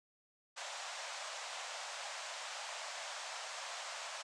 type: band-pass noise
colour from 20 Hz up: pink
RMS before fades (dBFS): -45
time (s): 0.56-4.23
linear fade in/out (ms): 20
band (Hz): 590 to 8200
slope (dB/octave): 48
effects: none